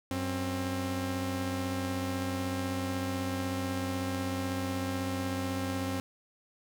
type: tone pair together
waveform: sawtooth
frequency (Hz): 94 / 265.9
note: F#2 / C4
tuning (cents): +28 / +28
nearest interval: octave + tritone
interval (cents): 1800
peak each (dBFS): -31 / -29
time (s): 0.11-6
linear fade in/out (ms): 0
effects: none